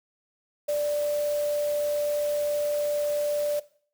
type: tone in noise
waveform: sine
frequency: 588 Hz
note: D5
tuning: 2 cents sharp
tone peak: -23 dBFS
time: 0.68-3.6 s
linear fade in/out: 10 ms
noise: white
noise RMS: -41 dBFS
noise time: 0.68-3.6 s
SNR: +15 dB
effects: noise-tail reverb RT60 0.5 s tail -18 dB re dry